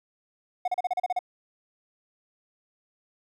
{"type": "tone bursts", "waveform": "triangle", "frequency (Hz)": 728, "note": "F#5", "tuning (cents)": -28, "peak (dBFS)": -21, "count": 9, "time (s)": [0.65, 1.191], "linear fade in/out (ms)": 5, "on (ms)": 29, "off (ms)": 35, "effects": []}